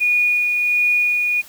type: tone with tremolo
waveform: sine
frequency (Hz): 2452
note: D#7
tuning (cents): -26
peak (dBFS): -13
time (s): 0-1.42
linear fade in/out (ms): 20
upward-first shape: sine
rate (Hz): 1.4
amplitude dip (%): 30
effects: white hiss -43 dBFS RMS until 1.48 s